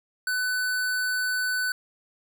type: tone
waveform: square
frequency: 1500 Hz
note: F#6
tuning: 23 cents sharp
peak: -25 dBFS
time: 0.27-1.72 s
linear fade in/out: 2 ms
effects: 11-bit